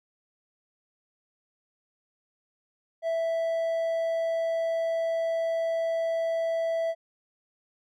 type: tone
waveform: triangle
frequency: 659.3 Hz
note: E5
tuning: in tune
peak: -23 dBFS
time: 3.02-6.95 s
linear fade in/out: 50 ms
effects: none